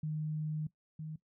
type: tone pair in turn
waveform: sine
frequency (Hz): 154 / 156.06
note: D#3 / D#3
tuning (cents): -17 / +6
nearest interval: unison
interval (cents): 23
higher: second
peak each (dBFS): -33 / -39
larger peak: first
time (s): 0.03-0.67 / 0.99-1.16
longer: first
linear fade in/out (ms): 5
effects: noise-tail reverb RT60 0.1 s tail -18 dB re dry